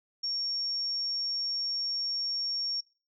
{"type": "tone", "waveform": "sine", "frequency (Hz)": 5520, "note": "F8", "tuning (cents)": -21, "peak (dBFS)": -29, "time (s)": [0.23, 2.81], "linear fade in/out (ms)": 10, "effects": ["noise-tail reverb RT60 0.4 s tail -25 dB re dry"]}